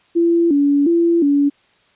sine tone with vibrato, 310.6 Hz, D#4, 3 cents flat, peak -11 dBFS, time 0.15-1.5 s, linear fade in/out 20 ms, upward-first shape square, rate 1.4 Hz, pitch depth 150 cents each way, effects white hiss -56 dBFS RMS until 1.95 s + resampled to 8000 Hz

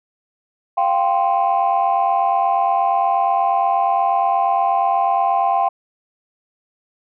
sine chord, F suspended second, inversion none, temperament equal with one note detuned, 695.6 / 784 / 1046.5 Hz, F5 / G5 / C6, -7 / 0 / 0 cents, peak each -18 / -16 / -20 dBFS, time 0.77-5.69 s, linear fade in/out 10 ms, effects tanh soft clip ceiling -8 dBFS

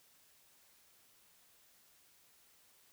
silence, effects white hiss -67 dBFS RMS until 2.92 s

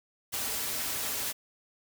white noise with comb filter, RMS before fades -33 dBFS, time 0.32-1.33 s, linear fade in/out 20 ms, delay 5.6 ms, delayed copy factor -0.5, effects none

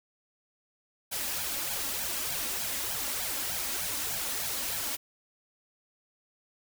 white noise with flanger, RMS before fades -33 dBFS, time 1.11-4.97 s, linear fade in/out 20 ms, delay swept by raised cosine 1.2 to 3.7 ms, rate 3.3 Hz, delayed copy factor +0.75, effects none

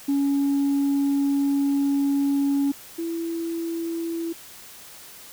sine tone pair in turn, 280 / 333 Hz, C#4 / E4, +18 / +18 cents, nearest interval minor third, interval 300 cents, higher second, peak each -17 / -25 dBFS, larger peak first, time 0.08-2.72 / 2.98-4.33 s, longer first, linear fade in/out 10 ms, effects tanh soft clip ceiling -17 dBFS + white hiss -44 dBFS RMS until 5.32 s

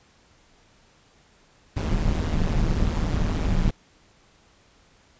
brown noise with amplitude modulation, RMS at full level -19 dBFS, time 1.76-3.71 s, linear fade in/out 10 ms, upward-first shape sine, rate 157 Hz, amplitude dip 80%, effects pink hiss -58 dBFS RMS until 5.19 s + resampled to 16000 Hz

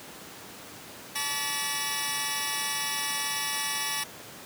15% pulse tone cluster, 871 / 1147 / 1942 / 2904 / 5340 Hz, A5 / D6 / B6 / F#7 / E8, -18 / -41 / -30 / -33 / +22 cents, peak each -29 dBFS, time 1.15-4.04 s, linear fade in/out 10 ms, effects pink hiss -44 dBFS RMS until 4.45 s + high-pass 150 Hz 12 dB/octave

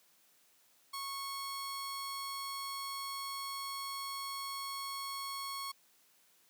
sawtooth tone pair together, 1100 / 2200 Hz, C#6 / C#7, -14 / -14 cents, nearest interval octave, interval 1200 cents, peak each -36 / -38 dBFS, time 0.93-5.72 s, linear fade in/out 10 ms, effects white hiss -68 dBFS RMS until 6.49 s + high-pass 150 Hz 12 dB/octave

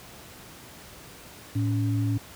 sine tone pair together, 110 / 282.4 Hz, A2 / C#4, 0 / +32 cents, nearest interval octave + major third, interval 1632 cents, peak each -23 / -29 dBFS, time 1.55-2.18 s, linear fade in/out 10 ms, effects pink hiss -46 dBFS RMS until 2.35 s + high-pass 60 Hz 12 dB/octave

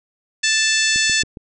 harmonic tone, 880 Hz, A5, in tune, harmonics 2 / 3 / 4 / 5 / 6 / 7 / 8 / 9, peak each -20 / -22 / -23 / -24 / -25 / -25 / -26 / -27 dBFS, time 0.43-1.23 s, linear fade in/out 10 ms
click train, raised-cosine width 3 ms, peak -20 dBFS, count 4, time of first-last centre 0.96-1.372 s, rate 7.29 Hz
effects none

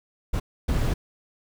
brown noise bursts at uneven times, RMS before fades -23 dBFS, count 2, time 0.33-0.4 / 0.68-0.94 s, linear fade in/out 10 ms, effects none

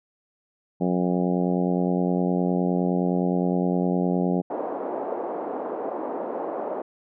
harmonic tone, 89.7 Hz, F2, 47 cents sharp, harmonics 2 / 3 / 4 / 5 / 6 / 7 / 8 / 9, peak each -23 / -27 / -29 / -31 / -33 / -34 / -35 / -36 dBFS, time 0.8-4.42 s, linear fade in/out 20 ms
white band-pass noise, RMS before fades -30 dBFS, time 4.5-6.82 s, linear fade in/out 5 ms, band 290 to 770 Hz, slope 24 dB/octave
effects none

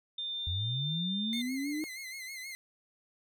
sine tone, 3599 Hz, A7, 38 cents sharp, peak -34 dBFS, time 0.18-1.42 s, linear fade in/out 5 ms
sine linear sweep, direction up, 80.6 to 314.6 Hz, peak -32 dBFS, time 0.47-1.84 s, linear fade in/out 0 ms
sawtooth tone with vibrato, 2093 Hz, C7, in tune, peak -37 dBFS, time 1.33-2.55 s, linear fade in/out 0 ms, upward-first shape sine, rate 6.3 Hz, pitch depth 69 cents each way
effects none

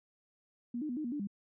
sine tone with pitch steps, 239.4 / 304.8 / 244.5 / 306.9 / 239.1 / 293.4 / 200.7 Hz, A#3 / D#4 / B3 / D#4 / A#3 / D4 / G3, +46 / -36 / -17 / -24 / +44 / -2 / +41 cents, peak -34 dBFS, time 0.74-1.272 s, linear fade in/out 5 ms, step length 76 ms, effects none

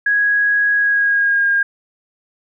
sine tone with pitch glide, 1659 to 1617.4 Hz, G#6 to G#6, -2 to -46 cents, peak -12 dBFS, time 0.06-1.63 s, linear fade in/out 5 ms, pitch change -44 cents, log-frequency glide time 0.75-1.51 s, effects none

